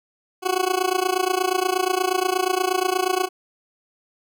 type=tone with amplitude modulation; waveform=20% pulse; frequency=370 Hz; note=F#4; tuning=in tune; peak=-11 dBFS; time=0.42-3.29 s; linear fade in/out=50 ms; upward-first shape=sine; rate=28.4 Hz; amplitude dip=90%; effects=none